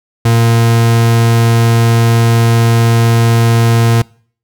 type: tone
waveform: 40% pulse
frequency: 115.7 Hz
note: A#2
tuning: 13 cents flat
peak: -6 dBFS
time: 0.25-4.02 s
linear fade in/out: 5 ms
effects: noise-tail reverb RT60 0.5 s tail -25 dB re dry